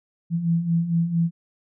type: beating tone pair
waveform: sine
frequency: 164.81 / 169.21 Hz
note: E3 / E3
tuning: 0 / +46 cents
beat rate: 4.4 Hz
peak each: -26 / -20 dBFS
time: 0.3-1.31 s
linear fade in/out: 50 ms
effects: none